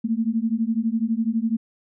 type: beating tone pair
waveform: sine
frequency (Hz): 220 / 232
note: A3 / A#3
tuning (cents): 0 / -8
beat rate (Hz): 12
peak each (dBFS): -23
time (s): 0.04-1.57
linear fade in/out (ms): 10
effects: none